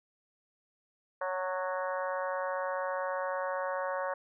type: harmonic tone with a mistuned harmonic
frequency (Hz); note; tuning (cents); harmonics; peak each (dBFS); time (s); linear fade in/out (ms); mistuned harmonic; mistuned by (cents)
185; F#3; 0; 3 / 4 / 5 / 6 / 7 / 8 / 9 / 10; -34 / -42 / -39 / -38 / -49 / -42 / -45 / -48; 1.21-4.14; 5; 5; -17
effects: none